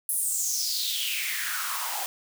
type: noise with high-pass filter sweep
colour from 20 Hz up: white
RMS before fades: -29 dBFS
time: 0.09-2.06 s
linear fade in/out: 0 ms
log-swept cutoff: 11000 to 710 Hz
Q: 5.8
effects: none